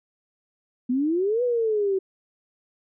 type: exponential two-way sweep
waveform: sine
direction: up then down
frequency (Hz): 241.3 to 499.4 to 376.6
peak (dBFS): -20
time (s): 0.89-1.99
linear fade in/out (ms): 10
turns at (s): 1.43
effects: none